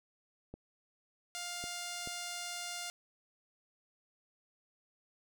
clicks, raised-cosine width 2 ms, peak -32 dBFS, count 3, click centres 0.54 / 1.64 / 2.074 s
5% pulse tone, 703 Hz, F5, 11 cents sharp, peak -28 dBFS, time 1.35-2.9 s, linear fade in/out 0 ms
effects none

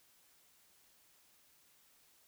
silence, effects white hiss -68 dBFS RMS until 2.27 s

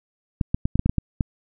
clicks, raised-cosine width 5 ms, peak -8 dBFS, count 9, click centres 0.412 / 0.545 / 0.655 / 0.756 / 0.794 / 0.86 / 0.895 / 0.983 / 1.208 s, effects none

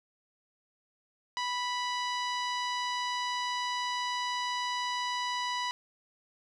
sawtooth tone with low-pass filter, 986 Hz, B5, 3 cents flat, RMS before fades -33 dBFS, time 1.37-5.71 s, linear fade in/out 0 ms, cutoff 4800 Hz, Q 1.6, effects none

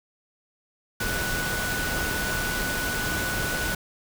sine tone in noise, 1480 Hz, F#6, in tune, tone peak -29 dBFS, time 1-3.75 s, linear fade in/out 5 ms, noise pink, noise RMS -29 dBFS, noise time 1-3.75 s, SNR -3 dB, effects none

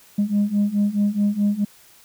sine beating tone pair, 202.3 / 207 Hz, G#3 / G#3, -45 / -5 cents, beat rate 4.7 Hz, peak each -20 / -18 dBFS, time 0.18-1.65 s, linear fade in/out 10 ms, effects tanh soft clip ceiling -13 dBFS + white hiss -51 dBFS RMS until 2.04 s

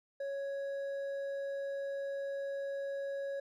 triangle tone with hard clipping, 554.4 Hz, C#5, in tune, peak -37 dBFS, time 0.2-3.4 s, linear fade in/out 5 ms, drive 8 dB, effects none

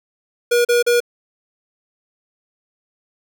square tone bursts, 480 Hz, B4, 49 cents flat, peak -13 dBFS, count 3, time 0.51-1.004 s, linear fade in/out 10 ms, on 140 ms, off 37 ms, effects none

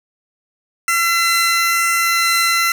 sawtooth tone pair together, 1355 / 2033 Hz, E6 / B6, +47 / +50 cents, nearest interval perfect fifth, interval 703 cents, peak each -13 dBFS, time 0.88-2.72 s, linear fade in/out 2 ms, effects 7-bit

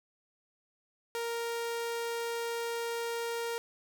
sawtooth tone, 466.2 Hz, A#4, in tune, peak -29 dBFS, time 1.15-3.58 s, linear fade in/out 0 ms, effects none

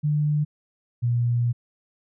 sine tone pair in turn, 149.2 / 119.84 Hz, D3 / A#2, +28 / +48 cents, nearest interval major third, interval 380 cents, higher first, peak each -19 dBFS, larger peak neither, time 0.03-0.45 / 1.02-1.53 s, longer second, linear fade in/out 20 ms, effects none

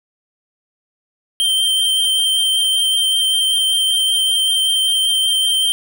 square tone with vibrato, 3136 Hz, G7, in tune, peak -14 dBFS, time 1.4-5.72 s, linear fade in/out 0 ms, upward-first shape sine, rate 5.2 Hz, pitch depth 13 cents each way, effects none

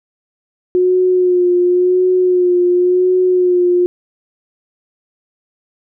sine tone with vibrato, 361.3 Hz, F#4, 41 cents flat, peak -9 dBFS, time 0.75-3.86 s, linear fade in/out 0 ms, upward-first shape sine, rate 0.93 Hz, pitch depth 30 cents each way, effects none

